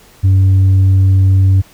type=tone; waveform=sine; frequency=95.5 Hz; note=G2; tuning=45 cents flat; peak=-3 dBFS; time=0.23-1.62 s; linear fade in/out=20 ms; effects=tanh soft clip ceiling -5 dBFS + pink hiss -44 dBFS RMS until 1.73 s